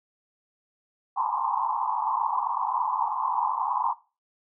pink band-pass noise, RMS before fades -27 dBFS, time 1.16-3.94 s, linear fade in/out 20 ms, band 820 to 1100 Hz, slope 96 dB/octave, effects noise-tail reverb RT60 0.3 s tail -18 dB re dry

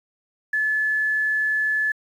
sine tone with quantisation, 1726 Hz, A6, 34 cents flat, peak -19 dBFS, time 0.53-1.92 s, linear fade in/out 5 ms, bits 8, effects resampled to 32000 Hz

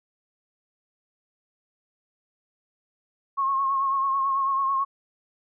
sine tone with vibrato, 1086 Hz, C#6, 36 cents flat, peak -21 dBFS, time 3.37-4.85 s, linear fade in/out 20 ms, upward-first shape triangle, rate 9.1 Hz, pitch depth 46 cents each way, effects none

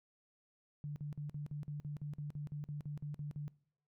sine tone bursts, 146.83 Hz, D3, in tune, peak -39 dBFS, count 16, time 0.84-3.48 s, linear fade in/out 0 ms, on 120 ms, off 48 ms, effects noise-tail reverb RT60 0.6 s tail -22 dB re dry

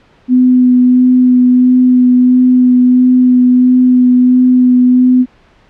sine tone with vibrato, 251 Hz, B3, 28 cents sharp, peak -4 dBFS, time 0.28-5.26 s, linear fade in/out 50 ms, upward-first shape sine, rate 1.5 Hz, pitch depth 12 cents each way, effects pink hiss -47 dBFS RMS until 5.69 s + low-pass 3000 Hz 12 dB/octave

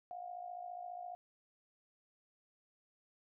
sine tone with amplitude modulation, 714 Hz, F5, 38 cents sharp, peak -40 dBFS, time 0.11-1.15 s, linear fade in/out 0 ms, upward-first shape sine, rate 54.7 Hz, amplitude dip 70%, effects none

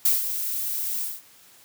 violet noise with ADSR envelope, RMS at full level -18 dBFS, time 0.05-1.22 s, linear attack 7 ms, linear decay 160 ms, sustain -10 dB, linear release 200 ms, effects white hiss -53 dBFS RMS until 1.64 s + high-pass 80 Hz 12 dB/octave

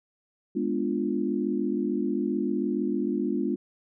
sine chord, G# diminished seventh, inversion none, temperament equal, 207.7 / 246.9 / 293.7 / 349.2 Hz, G#3 / B3 / D4 / F4, 0 / 0 / 0 / 0 cents, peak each -30 dBFS, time 0.55-3.56 s, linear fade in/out 10 ms, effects none

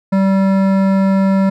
triangle tone with hard clipping, 193.4 Hz, G3, 23 cents flat, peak -12 dBFS, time 0.12-1.5 s, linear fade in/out 10 ms, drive 18 dB, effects none

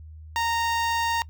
sawtooth tone with notch filter, 926 Hz, A#5, 12 cents flat, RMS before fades -25 dBFS, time 0.36-1.22 s, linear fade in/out 0 ms, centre 11000 Hz, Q 0.82, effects noise-tail reverb RT60 0.1 s tail -23 dB re dry + added 78 Hz sine -40 dBFS peak until 1.29 s

